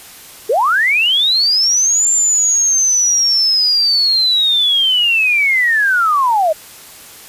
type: linear two-way sweep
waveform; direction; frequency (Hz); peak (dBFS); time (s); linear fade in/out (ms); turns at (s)
sine; up then down; 392.4 to 7320 to 599; -10; 0.49-6.53; 10; 2.09
effects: white hiss -37 dBFS RMS until 7.28 s + resampled to 32000 Hz